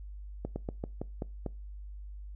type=slowing click train; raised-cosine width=2 ms; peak=-21 dBFS; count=7; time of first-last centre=0.45-1.463 s; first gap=110 ms; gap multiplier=1.17; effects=noise-tail reverb RT60 0.3 s tail -23 dB re dry + added 50 Hz sine -41 dBFS peak until 2.35 s